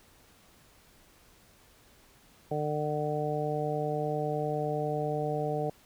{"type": "harmonic tone", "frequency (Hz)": 150.1, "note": "D3", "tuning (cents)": 38, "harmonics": [1, 2, 3, 4, 5], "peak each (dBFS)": [-34, -39, -33, -35, -35], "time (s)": [2.51, 5.7], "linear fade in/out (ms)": 5, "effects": ["pink hiss -60 dBFS RMS until 5.85 s"]}